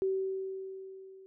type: tone with level ramp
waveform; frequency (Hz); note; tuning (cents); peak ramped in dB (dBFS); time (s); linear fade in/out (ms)
sine; 382.6; G4; -42; -26 to -50; 0.02-1.26; 0
effects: none